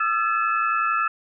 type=tone cluster; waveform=sine; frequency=1231 / 1342 / 1715 / 2601 Hz; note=D#6 / E6 / A6 / E7; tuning=-19 / +31 / -45 / -24 cents; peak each=-28 / -21 / -28 / -30 dBFS; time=0-1.08 s; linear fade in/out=5 ms; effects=none